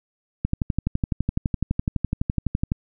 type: click train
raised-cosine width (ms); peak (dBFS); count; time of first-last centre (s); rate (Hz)
5; -9; 28; 0.45-2.719; 11.9
effects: none